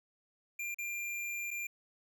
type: tone with dropouts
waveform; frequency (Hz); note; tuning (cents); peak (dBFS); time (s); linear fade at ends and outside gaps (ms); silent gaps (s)
square; 2387; D7; +28; -37; 0.59-1.67; 5; 0.745-0.785 / 1.507-1.511
effects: 13-bit

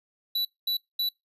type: tone bursts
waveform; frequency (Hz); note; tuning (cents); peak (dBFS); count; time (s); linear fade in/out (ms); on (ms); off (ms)
square; 3951; B7; 0; -25; 3; 0.35-1.09; 5; 100; 220
effects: noise-tail reverb RT60 0.2 s tail -25 dB re dry + resampled to 32000 Hz

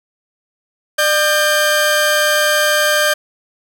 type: tone pair together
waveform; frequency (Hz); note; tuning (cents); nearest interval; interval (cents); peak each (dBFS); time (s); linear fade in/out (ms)
sawtooth; 601.3 / 1584; D5 / G6; +41 / +18; octave + perfect fourth; 1677; -11; 0.98-3.14; 10
effects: none

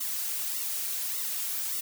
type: noise with flanger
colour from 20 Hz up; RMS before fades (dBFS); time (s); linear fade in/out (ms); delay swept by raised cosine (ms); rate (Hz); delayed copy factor
blue; -32; 0-1.81; 10; 1.2 to 4; 1.7; -0.95
effects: none

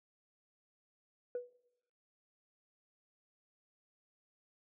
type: tone with exponential decay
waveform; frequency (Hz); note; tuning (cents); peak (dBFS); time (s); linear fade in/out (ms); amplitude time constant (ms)
sine; 490; B4; -14; -31; 1.35-1.53; 2; 37
effects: noise-tail reverb RT60 1.0 s tail -25 dB re dry + tanh soft clip ceiling -32 dBFS

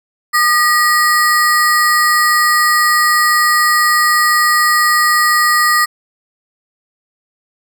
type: ring-modulated tone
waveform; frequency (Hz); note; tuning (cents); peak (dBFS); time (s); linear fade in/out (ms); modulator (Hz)
square; 1568; G6; 0; -7; 0.33-5.86; 20; 351
effects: none

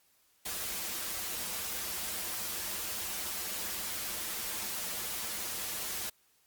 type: noise with comb filter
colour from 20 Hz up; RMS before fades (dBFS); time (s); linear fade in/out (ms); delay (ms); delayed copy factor
white; -37; 0.45-6.1; 10; 7.3; -0.6
effects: white hiss -69 dBFS RMS until 6.46 s + Opus 48 kbps

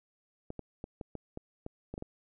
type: clicks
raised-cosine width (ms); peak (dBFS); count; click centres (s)
2; -26; 10; 0.504 / 0.593 / 0.841 / 1.012 / 1.153 / 1.374 / 1.664 / 1.94 / 1.979 / 2.024
effects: none

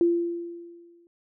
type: tone with exponential decay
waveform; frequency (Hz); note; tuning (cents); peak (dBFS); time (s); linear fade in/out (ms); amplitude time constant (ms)
sine; 342.6; F4; -33; -16; 0.01-1.07; 1; 230
effects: none

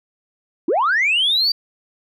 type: linear sweep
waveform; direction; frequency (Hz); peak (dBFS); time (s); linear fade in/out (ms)
sine; up; 277.2 to 4717; -13; 0.68-1.52; 5
effects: tanh soft clip ceiling -11 dBFS

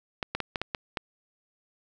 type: clicks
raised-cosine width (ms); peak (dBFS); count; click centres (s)
0.3; -13; 7; 0.228 / 0.35 / 0.403 / 0.558 / 0.616 / 0.748 / 0.972
effects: none

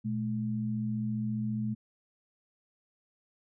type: tone pair together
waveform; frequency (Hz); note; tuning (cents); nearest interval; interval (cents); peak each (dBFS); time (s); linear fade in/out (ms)
sine; 119.73 / 214.5; A#2 / A3; +47 / -44; minor seventh; 1009; -34 / -31; 0.04-1.75; 20
effects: none

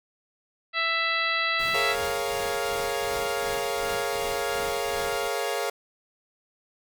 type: harmonic tone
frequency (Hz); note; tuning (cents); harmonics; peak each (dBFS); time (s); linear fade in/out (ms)
662; E5; +7; 1 / 2 / 3 / 4 / 5 / 6 / 7; -36 / -29 / -27 / -30 / -35 / -32 / -39; 0.73-1.96; 50
type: noise with tremolo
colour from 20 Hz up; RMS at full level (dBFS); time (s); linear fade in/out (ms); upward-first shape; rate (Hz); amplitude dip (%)
pink; -38; 1.59-5.28; 5; triangle; 2.7; 80
type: chord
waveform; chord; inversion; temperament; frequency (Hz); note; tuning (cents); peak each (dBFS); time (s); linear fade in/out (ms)
sawtooth; Bb minor seventh; third; equal; 415.3 / 466.2 / 554.4 / 698.5; Ab4 / Bb4 / Db5 / F5; 0 / 0 / 0 / 0; -28; 1.74-5.7; 5
effects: none

